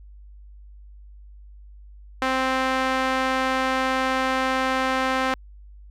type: tone with band-pass filter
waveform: sawtooth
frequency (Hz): 261.6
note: C4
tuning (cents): 0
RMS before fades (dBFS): -23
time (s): 2.22-5.34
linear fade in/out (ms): 0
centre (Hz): 1400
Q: 0.82
effects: added 50 Hz sine -42 dBFS peak until 5.9 s